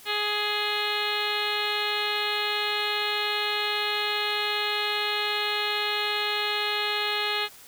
harmonic tone with a mistuned harmonic, 417.5 Hz, G#4, 9 cents sharp, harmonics 1 / 2 / 3 / 4 / 5 / 6 / 7 / 8 / 9 / 10, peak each -34 / -34 / -34 / -34 / -34 / -34 / -34 / -34 / -34 / -34 dBFS, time 0.05-7.49 s, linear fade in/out 50 ms, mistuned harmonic 9, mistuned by -19 cents, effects white hiss -49 dBFS RMS until 7.67 s

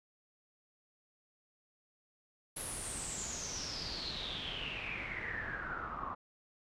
pink noise with low-pass filter sweep, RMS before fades -41 dBFS, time 2.56-6.15 s, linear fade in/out 10 ms, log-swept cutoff 11000 to 1100 Hz, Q 9.8, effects none

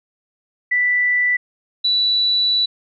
sine tone pair in turn, 1975.5 / 3951 Hz, B6 / B7, 0 / 0 cents, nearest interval octave, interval 1200 cents, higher second, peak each -14 dBFS, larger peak neither, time 0.71-1.37 / 1.84-2.66 s, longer second, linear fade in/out 10 ms, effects none

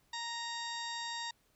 harmonic tone, 932.3 Hz, A#5, in tune, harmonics 1 / 2 / 3 / 4 / 5 / 6 / 7 / 8, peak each -42 / -44 / -53 / -43 / -47 / -50 / -57 / -50 dBFS, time 0.13-1.31 s, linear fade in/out 5 ms, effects pink hiss -72 dBFS RMS until 1.55 s

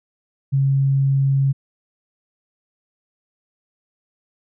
sine tone, 136.7 Hz, C#3, 24 cents flat, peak -14 dBFS, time 0.52-1.53 s, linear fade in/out 20 ms, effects none

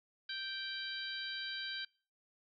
harmonic tone, 782 Hz, G5, 4 cents flat, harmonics 2 / 3 / 4 / 5 / 6, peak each -43 / -52 / -45 / -44 / -47 dBFS, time 0.29-1.85 s, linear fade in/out 5 ms, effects noise-tail reverb RT60 0.4 s tail -25 dB re dry

